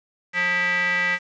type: tone with band-pass filter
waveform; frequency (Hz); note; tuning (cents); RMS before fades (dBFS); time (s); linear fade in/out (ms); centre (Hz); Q
square; 178.3; F3; +36; -22; 0.33-1.19; 50; 2000; 6.6
effects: resampled to 16000 Hz + 8-bit